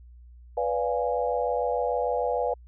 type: chord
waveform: sine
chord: B diminished seventh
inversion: none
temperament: equal with one note detuned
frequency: 493.9 / 580.6 / 698.5 / 830.6 Hz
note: B4 / D5 / F5 / Ab5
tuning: 0 / -20 / 0 / 0 cents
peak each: -27 / -30 / -30 / -31 dBFS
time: 0.57-2.54 s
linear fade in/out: 5 ms
effects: added 60 Hz sine -46 dBFS peak until 2.67 s